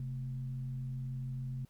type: tone with frequency modulation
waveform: sine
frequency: 130.2 Hz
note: C3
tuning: 8 cents flat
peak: -36 dBFS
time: 0-1.65 s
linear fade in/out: 2 ms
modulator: 92.9 Hz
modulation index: 0.4
effects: pink hiss -71 dBFS RMS until 1.69 s